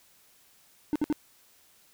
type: tone bursts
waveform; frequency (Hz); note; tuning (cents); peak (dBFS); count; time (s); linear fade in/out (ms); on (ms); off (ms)
triangle; 300; D4; +37; -21; 3; 0.93-1.126; 0; 26; 59
effects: white hiss -61 dBFS RMS until 1.93 s